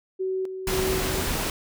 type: tone with tremolo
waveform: sine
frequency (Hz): 377.1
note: F#4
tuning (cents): +33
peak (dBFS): -24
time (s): 0.19-1.22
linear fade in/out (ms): 20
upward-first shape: square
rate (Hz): 1.9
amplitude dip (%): 55
type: noise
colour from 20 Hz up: pink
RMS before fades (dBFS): -27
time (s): 0.67-1.5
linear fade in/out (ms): 2
type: clicks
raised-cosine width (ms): 2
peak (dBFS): -22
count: 8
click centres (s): 0.979 / 1.016 / 1.102 / 1.15 / 1.196 / 1.246 / 1.354 / 1.427
effects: none